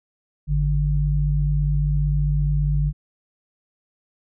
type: tone pair together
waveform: sine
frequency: 51.97 / 147 Hz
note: G#1 / D3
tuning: +2 / +2 cents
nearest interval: octave + tritone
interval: 1800 cents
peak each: -20 dBFS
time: 0.47-2.93 s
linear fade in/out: 50 ms
effects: none